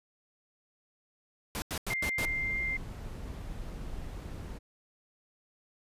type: noise bursts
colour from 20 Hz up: pink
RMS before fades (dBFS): -35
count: 5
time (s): 1.55-2.252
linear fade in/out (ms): 0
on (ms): 70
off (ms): 88
type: tone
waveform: sine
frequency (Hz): 2099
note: C7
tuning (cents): +5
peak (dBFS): -30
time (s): 1.9-2.77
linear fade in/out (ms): 5
type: noise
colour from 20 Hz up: brown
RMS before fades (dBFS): -40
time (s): 2.19-4.59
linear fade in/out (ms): 20
effects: resampled to 32000 Hz